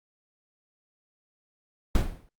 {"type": "noise with exponential decay", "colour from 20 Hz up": "brown", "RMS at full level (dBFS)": -19, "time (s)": [1.95, 2.29], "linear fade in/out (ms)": 2, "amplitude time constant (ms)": 73, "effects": ["Opus 48 kbps"]}